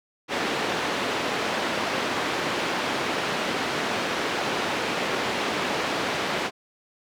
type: band-pass noise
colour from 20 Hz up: pink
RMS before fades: -27 dBFS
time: 0.28-6.51 s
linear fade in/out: 50 ms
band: 280 to 3600 Hz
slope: 12 dB/octave
effects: none